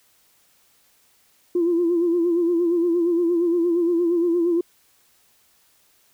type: tone with vibrato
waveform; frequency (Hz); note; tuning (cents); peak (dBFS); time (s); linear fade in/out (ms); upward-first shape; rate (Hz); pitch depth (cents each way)
sine; 342.9; F4; -32; -16; 1.55-4.61; 5; sine; 8.6; 63
effects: tanh soft clip ceiling -12 dBFS + white hiss -60 dBFS RMS until 6.13 s